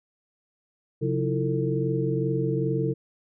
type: tone cluster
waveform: sine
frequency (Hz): 135.6 / 180.9 / 322.8 / 345.1 / 448.4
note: C#3 / F#3 / E4 / F4 / A4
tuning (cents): -38 / -39 / -36 / -21 / +33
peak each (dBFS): -26 / -32 / -30 / -35 / -28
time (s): 1.01-2.94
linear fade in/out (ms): 20
effects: none